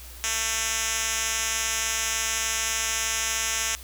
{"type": "tone with band-pass filter", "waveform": "5% pulse", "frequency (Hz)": 223.4, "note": "A3", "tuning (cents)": 27, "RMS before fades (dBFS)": -27, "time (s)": [0.24, 3.75], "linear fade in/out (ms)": 0, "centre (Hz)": 6400, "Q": 1.2, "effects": ["added 60 Hz sine -42 dBFS peak until 3.83 s", "white hiss -45 dBFS RMS until 3.83 s"]}